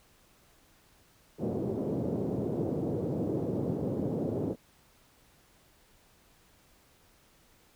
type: band-pass noise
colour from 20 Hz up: white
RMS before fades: -32 dBFS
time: 1.38-4.56 s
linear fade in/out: 50 ms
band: 100 to 460 Hz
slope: 24 dB/octave
effects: pink hiss -63 dBFS RMS until 7.75 s